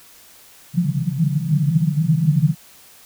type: band-pass noise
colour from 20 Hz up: pink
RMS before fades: -18 dBFS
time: 0.73-2.55 s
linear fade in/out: 50 ms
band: 140 to 180 Hz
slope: 96 dB/octave
effects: white hiss -47 dBFS RMS until 3.05 s